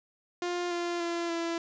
sawtooth tone with pitch steps, 352.2 / 346.5 / 341 / 335.5 Hz, F4 / F4 / F4 / E4, +15 / -14 / -41 / +31 cents, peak -26 dBFS, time 0.42-1.58 s, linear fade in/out 2 ms, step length 290 ms, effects resampled to 16000 Hz + 11-bit

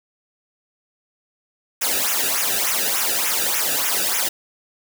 white noise with flanger, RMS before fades -21 dBFS, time 1.81-4.29 s, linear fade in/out 10 ms, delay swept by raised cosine 0.22 to 0.96 ms, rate 3.4 Hz, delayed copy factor -0.9, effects none

